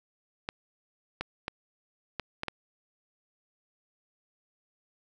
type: clicks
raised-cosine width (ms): 0.3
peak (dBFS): -16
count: 6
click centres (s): 0.489 / 1.21 / 1.481 / 2.197 / 2.434 / 2.483
effects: none